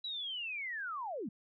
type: linear sweep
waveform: sine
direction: down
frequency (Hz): 3951 to 176.4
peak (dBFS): -37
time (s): 0.04-1.29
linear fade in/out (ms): 5
effects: none